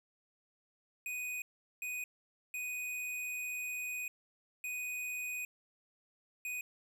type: tone bursts at uneven times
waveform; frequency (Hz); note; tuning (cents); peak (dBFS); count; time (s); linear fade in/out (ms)
square; 2489; D#7; 0; -38; 5; 1.06-1.42 / 1.82-2.04 / 2.54-4.08 / 4.64-5.45 / 6.45-6.61; 2
effects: none